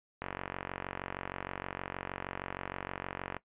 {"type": "click train", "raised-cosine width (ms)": 0.5, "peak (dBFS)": -21, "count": 147, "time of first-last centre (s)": [0.22, 3.367], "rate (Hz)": 46.4, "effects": ["noise-tail reverb RT60 0.1 s tail -18 dB re dry", "resampled to 8000 Hz"]}